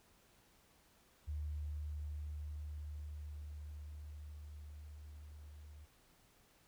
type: tone with level ramp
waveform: sine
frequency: 74.8 Hz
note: D2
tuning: 32 cents sharp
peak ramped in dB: -38 to -52 dBFS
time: 1.27-5.86 s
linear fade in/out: 20 ms
effects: pink hiss -69 dBFS RMS until 6.67 s